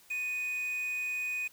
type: tone with quantisation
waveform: triangle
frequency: 2489 Hz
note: D#7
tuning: in tune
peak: -30 dBFS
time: 0.1-1.48 s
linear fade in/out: 10 ms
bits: 8
effects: white hiss -60 dBFS RMS until 1.52 s